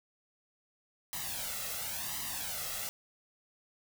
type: noise with flanger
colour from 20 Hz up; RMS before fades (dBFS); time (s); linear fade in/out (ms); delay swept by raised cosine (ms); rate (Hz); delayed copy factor
white; -38; 1.13-2.89; 0; 1 to 1.53; 0.95; +0.75
effects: none